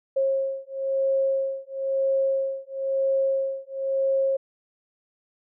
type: beating tone pair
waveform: sine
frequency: 539 / 540 Hz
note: C#5 / C#5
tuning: -49 / -45 cents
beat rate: 1 Hz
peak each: -25 dBFS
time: 0.16-4.37 s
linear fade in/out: 10 ms
effects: none